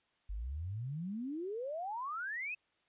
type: exponential sweep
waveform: sine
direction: up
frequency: 46.25 to 2632 Hz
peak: -37 dBFS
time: 0.29-2.55 s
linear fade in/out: 10 ms
effects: white hiss -75 dBFS RMS until 2.88 s + resampled to 8000 Hz